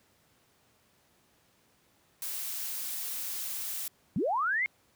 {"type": "noise", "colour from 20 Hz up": "blue", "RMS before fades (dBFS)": -36, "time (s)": [2.22, 3.88], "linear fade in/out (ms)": 2}
{"type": "linear sweep", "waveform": "sine", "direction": "up", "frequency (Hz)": [142.2, 2186], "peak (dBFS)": -26, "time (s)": [4.16, 4.66], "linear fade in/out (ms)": 0}
{"effects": ["pink hiss -67 dBFS RMS until 4.95 s", "high-pass 80 Hz 12 dB/octave"]}